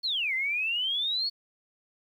sine exponential two-way sweep, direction down then up, 4460 to 2028 to 4460 Hz, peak -26 dBFS, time 0.03-1.3 s, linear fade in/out 20 ms, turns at 0.34 s, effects 10-bit

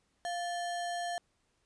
sine tone with sample-and-hold, 698 Hz, F5, 1 cent flat, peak -33 dBFS, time 0.25-1.18 s, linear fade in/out 0 ms, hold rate 2450 Hz, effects pink hiss -75 dBFS RMS until 1.65 s + resampled to 22050 Hz

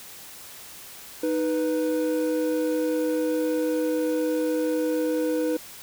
triangle tone pair together, 311.1 / 492.5 Hz, D#4 / B4, 0 / -5 cents, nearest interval minor sixth, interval 795 cents, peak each -23 dBFS, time 1.23-5.57 s, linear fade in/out 5 ms, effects white hiss -43 dBFS RMS until 5.82 s

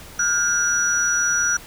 sine tone cluster, 1414 / 1580 / 5850 Hz, F6 / G6 / F#8, +21 / +13 / -21 cents, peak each -21 / -26 / -20 dBFS, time 0.19-1.57 s, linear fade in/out 5 ms, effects pink hiss -41 dBFS RMS until 1.66 s

